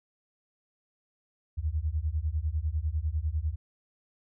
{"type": "beating tone pair", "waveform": "sine", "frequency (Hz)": [72.5, 82.5], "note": ["D2", "E2"], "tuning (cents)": [-22, 2], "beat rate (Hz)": 10, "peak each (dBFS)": -30, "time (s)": [1.57, 3.56], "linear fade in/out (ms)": 20, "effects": []}